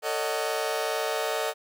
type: chord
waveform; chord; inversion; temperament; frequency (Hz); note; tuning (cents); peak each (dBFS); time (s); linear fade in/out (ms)
sawtooth; D# half-diminished seventh; second; just; 448 / 560 / 622.3 / 746.7; A4 / C#5 / D#5 / F#5; +31 / +18 / 0 / +16; -27 / -30 / -27 / -30; 0.02-1.54; 50
effects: none